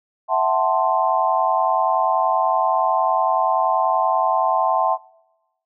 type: chord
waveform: sine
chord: F# half-diminished seventh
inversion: third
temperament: equal with one note detuned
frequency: 659.3 / 749.9 / 880 / 1046.5 Hz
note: E5 / F#5 / A5 / C6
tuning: 0 / +23 / 0 / 0 cents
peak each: -21 dBFS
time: 0.28-4.98 s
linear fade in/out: 50 ms
effects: noise-tail reverb RT60 1.0 s tail -25 dB re dry